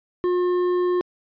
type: tone with hard clipping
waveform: sine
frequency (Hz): 358.2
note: F4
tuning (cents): +44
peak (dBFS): -20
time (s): 0.24-1.01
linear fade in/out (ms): 0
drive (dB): 7
effects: resampled to 11025 Hz